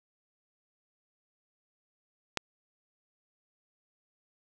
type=click; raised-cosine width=0.2 ms; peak=-11 dBFS; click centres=2.373 s; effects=none